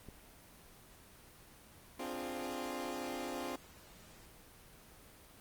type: click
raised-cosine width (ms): 3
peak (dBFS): -35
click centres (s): 0.087
type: chord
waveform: 20% pulse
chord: D half-diminished seventh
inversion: third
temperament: equal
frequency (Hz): 261.6 / 293.7 / 349.2 / 415.3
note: C4 / D4 / F4 / Ab4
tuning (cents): 0 / 0 / 0 / 0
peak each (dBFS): -38 / -41 / -39 / -43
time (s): 1.99-3.56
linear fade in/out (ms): 5
effects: pink hiss -58 dBFS RMS until 5.4 s + Opus 24 kbps